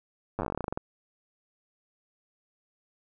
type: slowing click train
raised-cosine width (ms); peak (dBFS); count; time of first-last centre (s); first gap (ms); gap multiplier
1; -17; 17; 0.39-0.775; 9; 1.12
effects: none